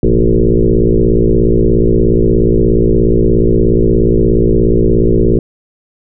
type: tone with frequency modulation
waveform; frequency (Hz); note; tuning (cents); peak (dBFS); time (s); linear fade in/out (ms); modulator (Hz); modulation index
sine; 177.9; F3; +32; -6; 0.03-5.39; 2; 56.9; 4.6
effects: none